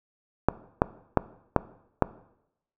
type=clicks; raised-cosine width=1 ms; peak=-4 dBFS; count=5; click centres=0.486 / 0.819 / 1.173 / 1.563 / 2.023 s; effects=noise-tail reverb RT60 0.8 s tail -18 dB re dry